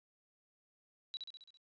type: tone with echo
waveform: sine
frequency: 3916 Hz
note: B7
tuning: 15 cents flat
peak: -38 dBFS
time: 1.14-1.17 s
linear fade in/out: 0 ms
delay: 67 ms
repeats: 6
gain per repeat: -4 dB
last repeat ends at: 1.572 s
effects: resampled to 16000 Hz + 13-bit